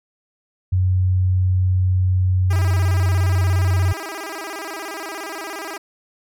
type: tone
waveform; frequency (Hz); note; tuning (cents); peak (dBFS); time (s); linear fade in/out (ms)
sine; 92.4; F#2; -2; -14; 0.72-3.93; 10
type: tone with vibrato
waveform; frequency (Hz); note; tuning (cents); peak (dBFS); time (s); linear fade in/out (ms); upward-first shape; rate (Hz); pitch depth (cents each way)
10% pulse; 360.7; F#4; -44; -20; 2.5-5.78; 10; square; 17; 190
effects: none